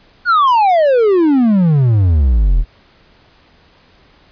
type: exponential sweep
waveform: triangle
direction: down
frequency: 1490 to 36.71 Hz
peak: -6 dBFS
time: 0.25-2.65 s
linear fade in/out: 50 ms
effects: pink hiss -49 dBFS RMS until 4.31 s + resampled to 11025 Hz